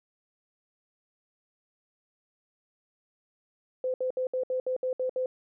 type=tone bursts; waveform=sine; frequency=512 Hz; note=C5; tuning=38 cents flat; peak=-26 dBFS; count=9; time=3.84-5.26 s; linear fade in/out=2 ms; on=100 ms; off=65 ms; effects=none